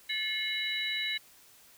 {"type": "tone cluster", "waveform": "sine", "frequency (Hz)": [1741, 2155, 2960, 3912], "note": ["A6", "C#7", "F#7", "B7"], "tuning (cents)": [-19, -49, 0, -17], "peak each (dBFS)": [-39, -34, -38, -34], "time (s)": [0.09, 1.18], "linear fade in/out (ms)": 10, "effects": ["white hiss -58 dBFS RMS until 1.77 s"]}